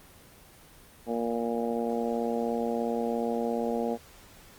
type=harmonic tone; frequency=117.1 Hz; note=A#2; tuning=8 cents sharp; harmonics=2 / 3 / 4 / 5 / 6 / 7; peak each=-31 / -37 / -31 / -36 / -36 / -38 dBFS; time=1.06-3.98 s; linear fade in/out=50 ms; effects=pink hiss -53 dBFS RMS until 4.58 s + Opus 24 kbps